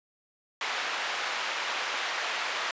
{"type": "band-pass noise", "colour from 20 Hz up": "white", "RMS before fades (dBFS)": -32, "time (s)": [0.61, 2.71], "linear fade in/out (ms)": 2, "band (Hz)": [690, 2600], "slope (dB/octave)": 12, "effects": ["resampled to 16000 Hz"]}